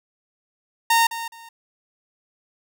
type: tone with echo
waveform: sawtooth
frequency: 920 Hz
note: A#5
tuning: 23 cents flat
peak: -11 dBFS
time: 0.9-1.07 s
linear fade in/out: 5 ms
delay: 210 ms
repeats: 2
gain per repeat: -13 dB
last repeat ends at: 1.49 s
effects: none